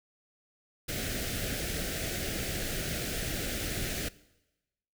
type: band-stop noise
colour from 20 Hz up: pink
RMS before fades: -34 dBFS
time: 0.88-4.09 s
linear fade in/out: 10 ms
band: 710 to 1400 Hz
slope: 48 dB/octave
effects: noise-tail reverb RT60 1.0 s tail -20 dB re dry